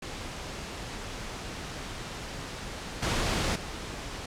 pink noise with level steps, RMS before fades -38 / -28 / -38 dBFS, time 0.02-4.26 s, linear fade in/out 5 ms, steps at 3.02 / 3.55 s, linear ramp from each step 10 ms, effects low-pass 7000 Hz 12 dB/octave

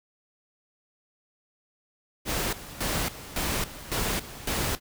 pink noise with tremolo, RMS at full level -28 dBFS, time 2.25-4.8 s, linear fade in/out 50 ms, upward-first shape square, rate 1.8 Hz, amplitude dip 80%, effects none

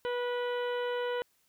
harmonic tone with a mistuned harmonic, 488.4 Hz, B4, 19 cents flat, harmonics 1 / 2 / 3 / 4 / 5 / 6 / 7 / 8, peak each -31 / -39 / -41 / -46 / -52 / -45 / -56 / -56 dBFS, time 0.05-1.22 s, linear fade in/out 0 ms, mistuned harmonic 6, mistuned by +35 cents, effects white hiss -71 dBFS RMS until 1.48 s

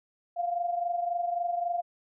sine tone pair together, 694.3 / 718 Hz, F5 / F5, -10 / +48 cents, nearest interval minor second, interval 58 cents, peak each -28 / -34 dBFS, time 0.36-1.82 s, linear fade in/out 20 ms, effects none

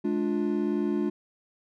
triangle chord, D diminished, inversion second, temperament just, 211.4 / 293.7 / 352.4 Hz, Ab3 / D4 / F4, +31 / 0 / +16 cents, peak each -27 dBFS, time 0.04-1.1 s, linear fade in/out 10 ms, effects none

